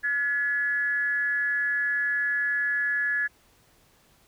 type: tone with frequency modulation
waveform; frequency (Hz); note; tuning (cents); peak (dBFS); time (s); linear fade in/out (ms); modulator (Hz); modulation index
sine; 1700; G#6; +40; -23; 0.03-3.28; 20; 269; 0.38
effects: pink hiss -61 dBFS RMS until 4.27 s